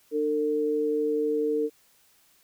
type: tone pair together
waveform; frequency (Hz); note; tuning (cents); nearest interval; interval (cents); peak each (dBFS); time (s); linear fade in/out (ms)
sine; 300 / 452; D4 / A4; +37 / +47; perfect fifth; 710; -29 / -24; 0.11-1.7; 50
effects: white hiss -62 dBFS RMS until 2.43 s